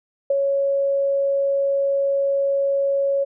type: tone with ADSR envelope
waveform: sine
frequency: 554.4 Hz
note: C#5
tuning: in tune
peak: -14 dBFS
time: 0.3-3.25 s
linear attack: 5 ms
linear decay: 21 ms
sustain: -3 dB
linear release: 21 ms
effects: none